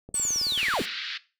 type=click train; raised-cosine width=2 ms; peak=-29 dBFS; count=14; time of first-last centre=0.09-0.793 s; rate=18.5 Hz
type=chord; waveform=5% pulse; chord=D major seventh; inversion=second; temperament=just; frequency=881 / 1101.2 / 1174.7 / 1468.3 Hz; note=A5 / C#6 / D6 / F#6; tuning=+2 / -12 / 0 / -14 cents; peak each=-35 / -33 / -35 / -32 dBFS; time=0.14-0.86 s; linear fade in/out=10 ms
type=linear sweep; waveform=sine; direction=down; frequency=8420 to 152.8 Hz; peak=-24 dBFS; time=0.14-0.82 s; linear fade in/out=2 ms
type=band-pass noise; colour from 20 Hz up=white; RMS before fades=-34 dBFS; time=0.57-1.18 s; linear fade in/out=10 ms; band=1400 to 4500 Hz; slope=48 dB/octave
effects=noise-tail reverb RT60 0.3 s tail -17 dB re dry